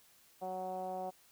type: tone with low-pass filter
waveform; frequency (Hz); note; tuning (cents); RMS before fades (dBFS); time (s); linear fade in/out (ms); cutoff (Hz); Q
10% pulse; 185.6; F#3; +6; -40; 0.41-1.11; 20; 700; 5.2
effects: white hiss -65 dBFS RMS until 1.31 s